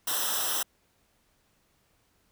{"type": "noise with comb filter", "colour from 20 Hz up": "white", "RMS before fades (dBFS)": -29, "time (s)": [0.07, 0.63], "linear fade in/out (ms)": 5, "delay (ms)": 0.44, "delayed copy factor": -0.95, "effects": ["pink hiss -69 dBFS RMS until 2.31 s"]}